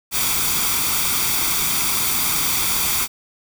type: noise with comb filter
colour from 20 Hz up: white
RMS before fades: -20 dBFS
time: 0.11-3.08 s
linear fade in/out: 50 ms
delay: 0.86 ms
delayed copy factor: +0.6
effects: none